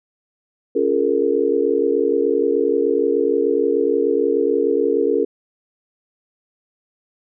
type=chord; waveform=sine; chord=Bb minor seventh; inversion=first; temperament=just; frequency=279.7 / 349.6 / 419.5 / 466.2 Hz; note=Db4 / F4 / Ab4 / Bb4; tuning=+16 / +2 / +17 / 0 cents; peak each=-23 / -22 / -19 / -19 dBFS; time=0.75-5.25 s; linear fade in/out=10 ms; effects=none